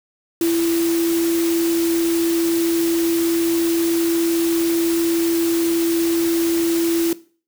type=tone in noise; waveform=sine; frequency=334.9 Hz; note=E4; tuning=27 cents sharp; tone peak=-15 dBFS; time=0.41-7.13 s; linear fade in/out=2 ms; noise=white; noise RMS=-28 dBFS; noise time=0.41-7.13 s; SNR=+10 dB; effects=noise-tail reverb RT60 0.4 s tail -18 dB re dry